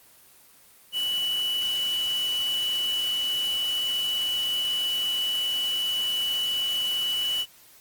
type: tone in noise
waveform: sine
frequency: 2960 Hz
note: F#7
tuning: in tune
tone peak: -24 dBFS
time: 0.92-7.46 s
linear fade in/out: 50 ms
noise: white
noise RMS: -38 dBFS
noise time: 0.92-7.46 s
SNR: +11 dB
effects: white hiss -54 dBFS RMS until 7.8 s + Opus 24 kbps